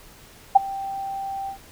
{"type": "tone with ADSR envelope", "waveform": "sine", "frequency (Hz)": 783, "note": "G5", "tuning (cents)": -2, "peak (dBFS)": -5, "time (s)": [0.55, 1.58], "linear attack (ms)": 12, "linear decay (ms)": 16, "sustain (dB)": -22, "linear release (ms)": 100, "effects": ["pink hiss -48 dBFS RMS until 1.71 s"]}